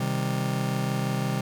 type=chord; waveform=40% pulse; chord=C minor; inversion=none; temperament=just; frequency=130.81 / 156.98 / 196.22 Hz; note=C3 / Eb3 / G3; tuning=0 / +16 / +2 cents; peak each=-27 / -31 / -29 dBFS; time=0-1.41 s; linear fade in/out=5 ms; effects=none